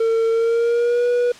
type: tone with pitch glide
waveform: triangle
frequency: 453.4 to 485.9 Hz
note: A#4 to B4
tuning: -48 to -28 cents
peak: -13 dBFS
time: 0-1.32 s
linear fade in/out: 5 ms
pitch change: +120 cents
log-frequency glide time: 0.3-1.07 s
effects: white hiss -42 dBFS RMS until 1.39 s + low-pass 6000 Hz 12 dB/octave